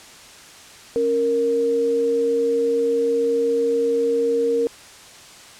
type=tone pair together; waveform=sine; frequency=274.7 / 466.2 Hz; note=C#4 / A#4; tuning=-16 / 0 cents; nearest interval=major sixth; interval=916 cents; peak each=-27 / -17 dBFS; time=0.96-4.67 s; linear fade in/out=0 ms; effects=white hiss -43 dBFS RMS until 5.59 s + low-pass 8000 Hz 12 dB/octave